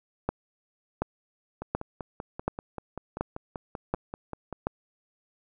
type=two click trains; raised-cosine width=1 ms; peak=-12 / -21 dBFS; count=7 / 16; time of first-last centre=0.29-4.67 / 1.62-4.527 s; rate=1.37 / 5.16 Hz; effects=none

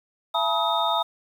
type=tone cluster; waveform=sine; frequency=675 / 859 / 962 / 1267 / 3672 Hz; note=E5 / A5 / B5 / D#6 / A#7; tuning=+41 / -42 / -46 / +31 / -27 cents; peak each=-27 dBFS; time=0.34-1.03 s; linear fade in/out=10 ms; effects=8-bit

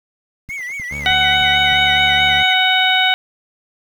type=click train; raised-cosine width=5 ms; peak=-23 dBFS; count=5; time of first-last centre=0.49-1.725 s; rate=3.24 Hz
type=tone with vibrato; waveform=triangle; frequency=2093 Hz; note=C7; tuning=in tune; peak=-22 dBFS; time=0.49-2.54 s; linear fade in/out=10 ms; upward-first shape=sine; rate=4.7 Hz; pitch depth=130 cents each way
type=tone with pitch glide; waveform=20% pulse; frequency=72.2 to 71.78 Hz; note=D2 to D2; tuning=-29 to -39 cents; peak=-23 dBFS; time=0.91-2.43 s; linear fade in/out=5 ms; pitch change=-10 cents; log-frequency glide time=1.13-1.52 s
type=harmonic tone; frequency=747 Hz; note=F#5; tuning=16 cents sharp; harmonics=1 / 2 / 3 / 4 / 5; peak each=-18 / -18 / -18 / -18 / -18 dBFS; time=1.06-3.14 s; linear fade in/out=0 ms
effects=7-bit

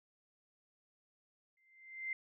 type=tone with exponential growth; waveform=sine; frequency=2084 Hz; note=C7; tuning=7 cents flat; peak=-34 dBFS; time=1.57-2.13 s; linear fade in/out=2 ms; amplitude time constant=120 ms; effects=none

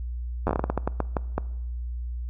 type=slowing click train; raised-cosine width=1 ms; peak=-10 dBFS; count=14; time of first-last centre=0.47-1.38 s; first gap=10 ms; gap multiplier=1.29; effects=noise-tail reverb RT60 0.9 s tail -21 dB re dry + added 60 Hz sine -29 dBFS peak until 2.29 s

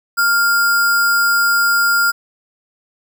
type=tone with sample-and-hold; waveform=sine; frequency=1400 Hz; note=F6; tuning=4 cents sharp; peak=-11 dBFS; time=0.17-2.12 s; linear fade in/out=20 ms; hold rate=6300 Hz; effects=none

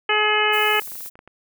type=harmonic tone; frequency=424.2 Hz; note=G#4; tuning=37 cents sharp; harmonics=1 / 2 / 3 / 4 / 5 / 6 / 7; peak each=-24 / -24 / -24 / -24 / -24 / -24 / -24 dBFS; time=0.09-0.8 s; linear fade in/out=5 ms
type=noise; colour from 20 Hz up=violet; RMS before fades=-34 dBFS; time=0.52-1.1 s; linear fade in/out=20 ms
type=clicks; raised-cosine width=0.5 ms; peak=-29 dBFS; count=11; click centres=0.733 / 0.781 / 0.82 / 0.876 / 0.919 / 0.954 / 1.007 / 1.06 / 1.155 / 1.191 / 1.276 s
effects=none

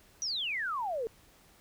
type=exponential sweep; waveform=sine; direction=down; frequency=6020 to 430 Hz; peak=-31 dBFS; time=0.22-1.07 s; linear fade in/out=0 ms; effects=pink hiss -61 dBFS RMS until 1.6 s

